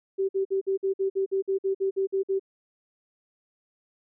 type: tone bursts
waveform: sine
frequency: 387 Hz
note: G4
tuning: 22 cents flat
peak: -22 dBFS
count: 14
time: 0.18-2.396 s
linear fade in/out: 20 ms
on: 110 ms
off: 52 ms
effects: none